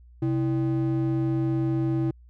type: ring-modulated tone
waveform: triangle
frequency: 228.8 Hz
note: A#3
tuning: 32 cents flat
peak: -17 dBFS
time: 0.22-2.11 s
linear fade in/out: 5 ms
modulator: 97.6 Hz
effects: added 60 Hz sine -48 dBFS peak until 2.29 s